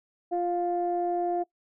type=tone pair together; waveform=sine; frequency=349.2 / 702.6 Hz; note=F4 / F5; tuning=0 / +10 cents; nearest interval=octave; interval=1210 cents; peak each=-27 dBFS; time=0.31-1.44 s; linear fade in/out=20 ms; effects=noise-tail reverb RT60 0.1 s tail -21 dB re dry + tanh soft clip ceiling -18 dBFS